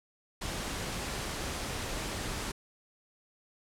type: noise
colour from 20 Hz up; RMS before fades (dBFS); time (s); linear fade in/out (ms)
pink; -36; 0.41-2.52; 10
effects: low-pass 10000 Hz 12 dB/octave